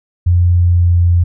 sine tone with pitch glide, 87.9 to 86.94 Hz, F2 to F2, +12 to -7 cents, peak -7 dBFS, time 0.26-1.24 s, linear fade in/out 10 ms, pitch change -19 cents, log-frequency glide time 0.53-0.98 s, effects none

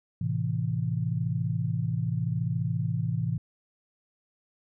sine chord, A minor, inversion none, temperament equal, 110 / 130.81 / 164.81 Hz, A2 / C3 / E3, 0 / 0 / 0 cents, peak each -30 dBFS, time 0.21-3.38 s, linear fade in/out 5 ms, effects none

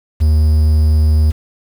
triangle tone with quantisation, 77 Hz, D#2, 17 cents flat, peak -6 dBFS, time 0.2-1.32 s, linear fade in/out 20 ms, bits 6, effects none

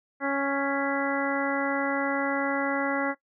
harmonic tone with a mistuned harmonic, 277.2 Hz, C#4, in tune, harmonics 1 / 2 / 3 / 4 / 5 / 6 / 7, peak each -29 / -30 / -33 / -35 / -33 / -34 / -34 dBFS, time 0.2-3.15 s, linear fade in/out 50 ms, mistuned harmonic 7, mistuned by +36 cents, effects noise-tail reverb RT60 0.1 s tail -18 dB re dry

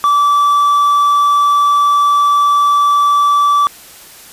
triangle tone, 1158 Hz, D6, 25 cents flat, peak -6 dBFS, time 0.04-3.67 s, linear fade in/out 0 ms, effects white hiss -37 dBFS RMS until 4.32 s + resampled to 32000 Hz

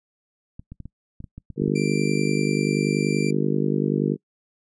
clicks, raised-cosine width 5 ms, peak -25 dBFS, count 10, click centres 0.595 / 0.72 / 0.803 / 0.856 / 1.204 / 1.242 / 1.38 / 1.503 / 1.619 / 1.682 s
harmonic tone, 50.4 Hz, G1, 49 cents sharp, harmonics 3 / 4 / 5 / 6 / 7 / 8 / 9, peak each -25 / -26 / -27 / -28 / -28 / -29 / -30 dBFS, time 1.56-4.17 s, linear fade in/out 50 ms
sawtooth tone, 2356 Hz, D7, 5 cents sharp, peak -28 dBFS, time 1.75-3.31 s, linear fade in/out 10 ms
effects noise-tail reverb RT60 0.1 s tail -23 dB re dry + resampled to 22050 Hz

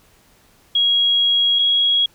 sine tone pair in turn, 3300 / 3312 Hz, G#7 / G#7, -12 / -5 cents, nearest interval unison, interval 7 cents, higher second, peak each -13 dBFS, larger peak neither, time 0.75-1.59 / 1.59-2.06 s, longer first, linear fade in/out 5 ms, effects pink hiss -54 dBFS RMS until 2.14 s

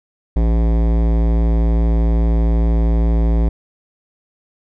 sine tone with hard clipping, 56.4 Hz, A1, 44 cents sharp, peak -14 dBFS, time 0.36-3.49 s, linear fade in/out 5 ms, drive 18 dB, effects none

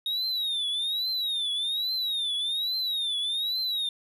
triangle tone with vibrato, 3729 Hz, A#7, in tune, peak -25 dBFS, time 0.06-3.89 s, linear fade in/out 2 ms, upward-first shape triangle, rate 1.2 Hz, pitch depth 180 cents each way, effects none

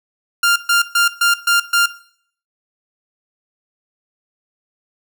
sawtooth tone bursts, 1396.9 Hz, F6, in tune, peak -8 dBFS, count 6, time 0.43-1.86 s, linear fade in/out 5 ms, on 130 ms, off 130 ms, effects noise-tail reverb RT60 0.6 s tail -17 dB re dry

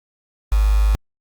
sine tone with quantisation, 51.8 Hz, G#1, 4 cents flat, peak -12 dBFS, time 0.52-0.95 s, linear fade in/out 0 ms, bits 5, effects Opus 48 kbps

